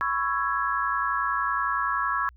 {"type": "chord", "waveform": "sine", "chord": "C# minor seventh", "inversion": "third", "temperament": "just", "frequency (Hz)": [997.9, 1108.7, 1330.5, 1663.1], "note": ["B5", "C#6", "E6", "G#6"], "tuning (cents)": [18, 0, 16, 2], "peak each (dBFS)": [-32, -27, -29, -29], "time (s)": [0.01, 2.29], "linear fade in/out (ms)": 0, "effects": ["added 60 Hz sine -49 dBFS peak until 2.36 s"]}